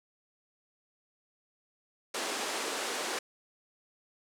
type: band-pass noise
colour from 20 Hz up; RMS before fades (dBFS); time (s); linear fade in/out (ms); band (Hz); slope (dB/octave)
pink; -35; 2.14-3.19; 5; 320 to 9600; 24
effects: none